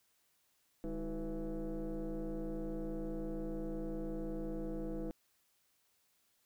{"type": "tone with frequency modulation", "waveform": "sine", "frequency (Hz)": 146.83, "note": "D3", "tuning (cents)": 0, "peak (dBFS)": -35, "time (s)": [0.84, 5.11], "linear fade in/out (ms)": 0, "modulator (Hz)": 174, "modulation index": 2.1, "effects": ["tanh soft clip ceiling -35 dBFS", "white hiss -75 dBFS RMS until 6.45 s"]}